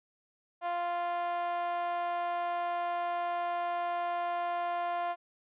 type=tone with band-pass filter; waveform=5% pulse; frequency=348.3 Hz; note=F4; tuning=5 cents flat; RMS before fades=-33 dBFS; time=0.61-5.16 s; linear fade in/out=50 ms; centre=790 Hz; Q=8.9; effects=resampled to 8000 Hz